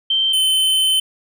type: tone pair in turn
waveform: sine / square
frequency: 3123 / 3066 Hz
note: G7 / G7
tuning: -7 / -39 cents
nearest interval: unison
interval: 32 cents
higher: first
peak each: -14 dBFS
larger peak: neither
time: 0.1-0.33 / 0.33-1 s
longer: second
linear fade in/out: 5 ms
effects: none